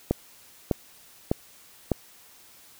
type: click train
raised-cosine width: 2 ms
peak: -8 dBFS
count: 4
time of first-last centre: 0.11-1.917 s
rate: 1.66 Hz
effects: white hiss -53 dBFS RMS until 2.79 s